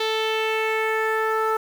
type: tone with low-pass filter sweep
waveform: sawtooth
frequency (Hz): 440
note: A4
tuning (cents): 0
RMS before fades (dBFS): -23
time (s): 0-1.57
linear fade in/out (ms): 5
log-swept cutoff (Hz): 3800 to 1300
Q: 3.2
effects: 7-bit